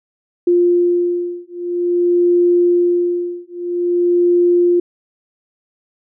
sine beating tone pair, 350.5 / 351 Hz, F4 / F4, +6 / +9 cents, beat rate 0.5 Hz, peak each -15 dBFS, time 0.47-4.8 s, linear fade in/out 5 ms, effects none

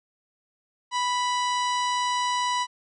harmonic tone with a mistuned harmonic, 987.8 Hz, B5, in tune, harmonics 1 / 2 / 3 / 4 / 5 / 6 / 7 / 8 / 9, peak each -24 / -33 / -34 / -35 / -41 / -39 / -45 / -43 / -48 dBFS, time 0.91-2.67 s, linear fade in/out 50 ms, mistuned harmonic 6, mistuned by -49 cents, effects none

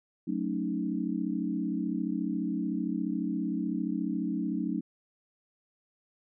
sine chord, D# half-diminished seventh, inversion first, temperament equal, 185 / 220 / 277.2 / 311.1 Hz, F#3 / A3 / C#4 / D#4, 0 / 0 / 0 / 0 cents, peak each -34 dBFS, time 0.27-4.81 s, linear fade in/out 10 ms, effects none

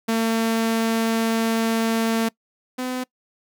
sawtooth tone pair in turn, 226 / 253.7 Hz, A3 / B3, +47 / +47 cents, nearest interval major second, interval 200 cents, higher second, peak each -15 / -21 dBFS, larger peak first, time 0.08-2.29 / 2.78-3.04 s, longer first, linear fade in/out 10 ms, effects noise-tail reverb RT60 0.1 s tail -23 dB re dry

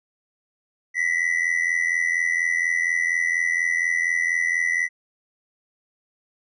triangle ring-modulated tone, 1975.5 Hz, B6, in tune, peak -15 dBFS, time 0.94-4.89 s, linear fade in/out 50 ms, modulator 42.1 Hz, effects resampled to 24000 Hz

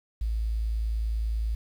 sine tone with quantisation, 55 Hz, A1, in tune, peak -25 dBFS, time 0.21-1.55 s, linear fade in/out 5 ms, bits 9, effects none

